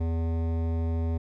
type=tone with hard clipping; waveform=sine; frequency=82.41 Hz; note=E2; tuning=in tune; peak=-27 dBFS; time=0-1.18 s; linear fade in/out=10 ms; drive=15 dB; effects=none